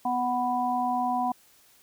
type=harmonic tone; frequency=247.4 Hz; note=B3; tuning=3 cents sharp; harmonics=1 / 3 / 4; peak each=-31 / -26 / -30 dBFS; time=0.05-1.32 s; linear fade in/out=5 ms; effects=white hiss -59 dBFS RMS until 1.82 s